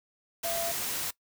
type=tone in noise; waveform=sine; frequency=676 Hz; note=E5; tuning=43 cents sharp; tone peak=-32 dBFS; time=0.44-0.72 s; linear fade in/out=10 ms; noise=white; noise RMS=-33 dBFS; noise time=0.43-1.11 s; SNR=-2 dB; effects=noise-tail reverb RT60 0.1 s tail -20 dB re dry